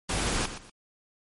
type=noise with echo; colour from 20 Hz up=pink; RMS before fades=-28 dBFS; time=0.09-0.46 s; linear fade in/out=5 ms; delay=120 ms; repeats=2; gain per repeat=-11 dB; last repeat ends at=0.7 s; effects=MP3 48 kbps